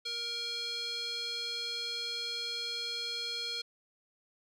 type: tone with band-pass filter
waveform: square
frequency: 470 Hz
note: A#4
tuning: 14 cents sharp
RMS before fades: -37 dBFS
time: 0.05-3.62 s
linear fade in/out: 10 ms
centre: 3900 Hz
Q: 7.2
effects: none